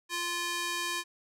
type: tone with high-pass filter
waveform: square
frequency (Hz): 347.8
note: F4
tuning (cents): -7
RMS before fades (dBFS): -33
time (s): 0.09-1.04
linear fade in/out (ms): 50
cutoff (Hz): 1300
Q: 0.58
effects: low-pass 11000 Hz 12 dB/octave